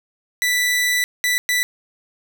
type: tone bursts at uneven times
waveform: sawtooth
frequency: 1975.5 Hz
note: B6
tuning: in tune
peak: -13 dBFS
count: 3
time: 0.42-1.04 / 1.24-1.38 / 1.49-1.63 s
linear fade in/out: 0 ms
effects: none